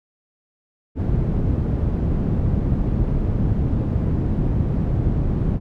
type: low-pass noise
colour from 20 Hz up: white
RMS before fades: -20 dBFS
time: 0.95-5.6 s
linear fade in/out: 50 ms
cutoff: 150 Hz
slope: 12 dB/octave
effects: none